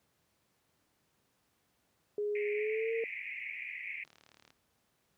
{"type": "tone with pitch glide", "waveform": "sine", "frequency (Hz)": [415.3, 455.5], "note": ["G#4", "A#4"], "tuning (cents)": [0, -40], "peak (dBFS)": -31, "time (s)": [2.18, 3.04], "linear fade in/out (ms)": 2, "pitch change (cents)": 160, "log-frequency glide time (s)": [2.52, 2.92]}
{"type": "band-pass noise", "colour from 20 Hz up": "pink", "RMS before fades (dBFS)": -42, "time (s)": [2.35, 4.04], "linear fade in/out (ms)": 5, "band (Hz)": [2000, 2500], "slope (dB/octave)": 96}
{"type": "click train", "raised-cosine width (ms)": 0.2, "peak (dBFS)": -40, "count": 18, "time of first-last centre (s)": [4.05, 4.505], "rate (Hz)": 37.4}
{"effects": ["pink hiss -75 dBFS RMS until 5.17 s", "high-pass 80 Hz 12 dB/octave"]}